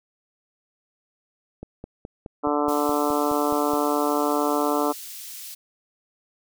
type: click train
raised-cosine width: 2 ms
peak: -22 dBFS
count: 11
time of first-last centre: 1.63-3.735 s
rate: 4.75 Hz
type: harmonic tone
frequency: 146.9 Hz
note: D3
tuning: 1 cent sharp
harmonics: 2 / 3 / 4 / 5 / 6 / 7 / 8 / 9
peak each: -25 / -27 / -28 / -29 / -30 / -30 / -31 / -32 dBFS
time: 2.43-4.93 s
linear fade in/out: 20 ms
type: high-pass noise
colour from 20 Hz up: white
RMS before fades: -38 dBFS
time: 2.68-5.55 s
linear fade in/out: 10 ms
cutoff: 3100 Hz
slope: 12 dB/octave
effects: none